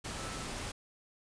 sine tone in noise, 1318 Hz, E6, 1 cent flat, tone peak -47 dBFS, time 0.17-0.45 s, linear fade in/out 10 ms, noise pink, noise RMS -40 dBFS, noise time 0.04-0.72 s, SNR -10 dB, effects resampled to 22050 Hz

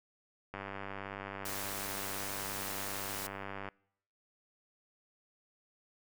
click train, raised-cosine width 0.5 ms, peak -26 dBFS, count 311, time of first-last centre 0.54-3.687 s, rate 98.5 Hz
white noise, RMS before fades -41 dBFS, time 1.45-3.27 s, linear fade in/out 5 ms
effects noise-tail reverb RT60 0.7 s tail -25 dB re dry

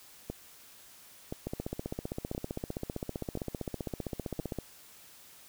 two click trains, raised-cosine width 2 ms, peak -21 / -22 dBFS, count 49 / 5, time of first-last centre 1.47-4.587 / 0.3-4.398 s, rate 15.4 / 0.976 Hz, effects white hiss -55 dBFS RMS until 5.48 s

